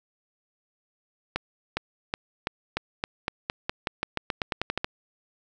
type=accelerating click train; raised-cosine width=0.3 ms; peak=-10 dBFS; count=19; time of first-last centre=1.36-4.845 s; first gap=410 ms; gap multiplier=0.9; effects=none